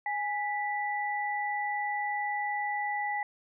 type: tone pair together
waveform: sine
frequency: 828 / 1970.7 Hz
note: G#5 / B6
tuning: -5 / -4 cents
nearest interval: octave + minor third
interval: 1501 cents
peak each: -31 / -33 dBFS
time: 0.06-3.23 s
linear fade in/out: 2 ms
effects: none